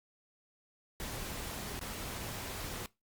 pink noise with dropouts, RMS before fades -41 dBFS, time 1-2.86 s, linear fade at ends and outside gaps 1 ms, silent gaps 1.793-1.812 s, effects noise-tail reverb RT60 0.2 s tail -20 dB re dry + Opus 48 kbps

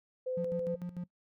sine tone, 511 Hz, C5, 41 cents flat, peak -32 dBFS, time 0.26-0.76 s, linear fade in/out 10 ms
triangle tone with tremolo, 176.9 Hz, F3, 23 cents sharp, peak -33 dBFS, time 0.37-1.04 s, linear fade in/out 5 ms, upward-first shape square, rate 6.7 Hz, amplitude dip 75%
effects noise-tail reverb RT60 0.1 s tail -20 dB re dry

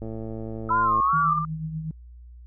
click train, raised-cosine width 2 ms, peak -22 dBFS, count 110, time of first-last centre 0.02-1.002 s, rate 111 Hz
sine tone with vibrato, 1291 Hz, E6, 37 cents flat, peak -26 dBFS, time 0.69-1.45 s, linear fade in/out 2 ms, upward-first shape sine, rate 2.5 Hz, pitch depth 170 cents each way
sine linear sweep, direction up, 1000 to 1200 Hz, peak -19 dBFS, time 0.7-1.39 s, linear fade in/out 10 ms
sine tone with tremolo, 158.1 Hz, D#3, 28 cents sharp, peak -26 dBFS, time 1.13-1.91 s, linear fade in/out 2 ms, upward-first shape triangle, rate 8.2 Hz, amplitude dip 55%
effects added 60 Hz sine -42 dBFS peak until 2.46 s

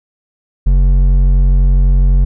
sine tone with hard clipping, 46.01 Hz, F#1, 9 cents flat, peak -8 dBFS, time 0.66-2.25 s, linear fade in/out 10 ms, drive 7 dB, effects none

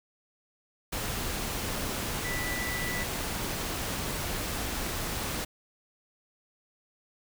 sine tone in noise, 1975.5 Hz, B6, in tune, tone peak -34 dBFS, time 2.24-3.04 s, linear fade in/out 10 ms, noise pink, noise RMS -33 dBFS, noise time 0.92-5.45 s, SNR -4 dB, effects none

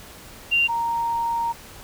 sine tone pair in turn, 2776 / 929.9 Hz, F7 / A#5, -11 / -5 cents, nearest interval octave + perfect fifth, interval 1894 cents, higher first, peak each -16 / -21 dBFS, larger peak first, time 0.51-0.68 / 0.68-1.53 s, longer second, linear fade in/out 20 ms, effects pink hiss -43 dBFS RMS until 1.83 s

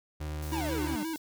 35% pulse tone, 76 Hz, D#2, 40 cents flat, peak -32 dBFS, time 0.2-0.96 s, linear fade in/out 10 ms
white band-stop noise, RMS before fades -48 dBFS, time 0.42-1.18 s, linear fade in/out 5 ms, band 140 to 3600 Hz, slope 48 dB/octave
square tone with vibrato, 313.2 Hz, D#4, 11 cents sharp, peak -33 dBFS, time 0.52-1.16 s, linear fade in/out 0 ms, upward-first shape square, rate 5.7 Hz, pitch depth 63 cents each way
45% pulse exponential sweep, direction down, 969 to 187.1 Hz, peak -35 dBFS, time 0.53-1.03 s, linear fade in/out 0 ms
effects none

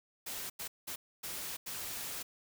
white noise bursts at uneven times, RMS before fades -41 dBFS, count 5, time 0.26-0.5 / 0.59-0.68 / 0.87-0.96 / 1.23-1.57 / 1.66-2.23 s, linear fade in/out 10 ms, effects none

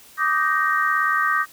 sine chord, Eb major seventh, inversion third, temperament just, 1166.7 / 1244.5 / 1555.6 / 1866.8 Hz, D6 / Eb6 / G6 / Bb6, -12 / 0 / -14 / +2 cents, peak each -23 dBFS, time 0.17-1.46 s, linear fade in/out 50 ms, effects white hiss -48 dBFS RMS until 1.52 s

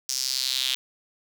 sawtooth tone with high-pass filter sweep, 130.81 Hz, C3, in tune, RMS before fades -27 dBFS, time 0.09-0.75 s, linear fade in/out 0 ms, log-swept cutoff 5700 to 3300 Hz, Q 3.9, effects none

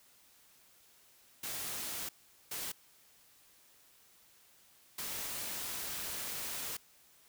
white noise bursts at uneven times, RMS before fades -40 dBFS, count 3, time 1.43-2.09 / 2.51-2.72 / 4.98-6.77 s, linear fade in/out 5 ms, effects white hiss -64 dBFS RMS until 7.28 s

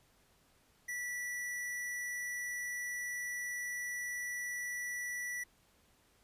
square tone, 1957 Hz, B6, 16 cents flat, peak -38 dBFS, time 0.88-5.44 s, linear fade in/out 10 ms, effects pink hiss -69 dBFS RMS until 6.23 s + resampled to 32000 Hz

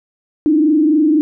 sine tone with frequency modulation, 306.4 Hz, D#4, 27 cents flat, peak -9 dBFS, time 0.46-1.21 s, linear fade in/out 0 ms, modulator 23.8 Hz, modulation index 0.81, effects none

